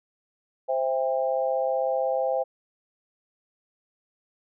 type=chord; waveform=sine; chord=C major; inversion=none; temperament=equal with one note detuned; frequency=523.3 / 659.3 / 801.4 Hz; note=C5 / E5 / G5; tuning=0 / 0 / +38 cents; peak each=-25 / -28 / -29 dBFS; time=0.68-2.44 s; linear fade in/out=20 ms; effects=none